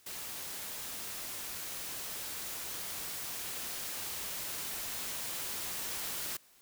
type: noise with level ramp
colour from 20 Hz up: white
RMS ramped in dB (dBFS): -42 to -38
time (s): 0.06-6.37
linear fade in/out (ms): 5
effects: white hiss -63 dBFS RMS until 6.61 s